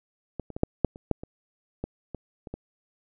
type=clicks; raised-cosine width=2 ms; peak=-18 / -26 / -20 / -7 / -6 / -29 / -9 / -24 / -17 / -21 / -26 / -21 dBFS; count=12; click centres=0.397 / 0.503 / 0.565 / 0.634 / 0.847 / 0.959 / 1.113 / 1.235 / 1.84 / 2.147 / 2.472 / 2.54 s; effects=none